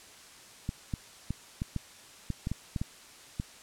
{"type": "clicks", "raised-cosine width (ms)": 5, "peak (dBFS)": -19, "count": 11, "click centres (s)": [0.691, 0.938, 1.306, 1.619, 1.763, 2.303, 2.471, 2.516, 2.762, 2.815, 3.399], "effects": ["white hiss -52 dBFS RMS until 3.62 s", "low-pass 9000 Hz 12 dB/octave"]}